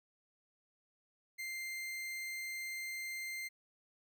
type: tone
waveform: 40% pulse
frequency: 2094 Hz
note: C7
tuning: 1 cent sharp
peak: -39 dBFS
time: 1.38-3.49 s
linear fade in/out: 20 ms
effects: none